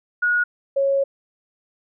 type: tone pair in turn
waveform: sine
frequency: 1450 / 550.4 Hz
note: F#6 / C#5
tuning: -35 / -12 cents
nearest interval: octave + perfect fourth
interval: 1677 cents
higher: first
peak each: -16 dBFS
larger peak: neither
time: 0.22-0.44 / 0.76-1.04 s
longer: second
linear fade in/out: 10 ms
effects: none